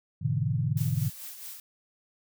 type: chord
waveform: sine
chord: E dominant seventh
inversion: first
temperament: equal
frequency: 103.83 / 123.47 / 146.83 / 164.81 Hz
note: G#2 / B2 / D3 / E3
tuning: 0 / 0 / 0 / 0 cents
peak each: -31 / -29 / -29 / -34 dBFS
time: 0.21-1.1 s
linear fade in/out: 20 ms
type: noise with tremolo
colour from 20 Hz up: blue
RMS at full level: -40 dBFS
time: 0.77-1.6 s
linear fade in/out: 2 ms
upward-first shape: sine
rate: 4.6 Hz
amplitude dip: 50%
effects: none